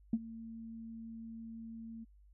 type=tone with ADSR envelope; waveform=sine; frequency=226.5 Hz; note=A#3; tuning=50 cents flat; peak=-25 dBFS; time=0.13-2.05 s; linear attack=4 ms; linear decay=43 ms; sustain=-19 dB; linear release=20 ms; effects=tanh soft clip ceiling -21 dBFS + added 50 Hz sine -59 dBFS peak until 2.33 s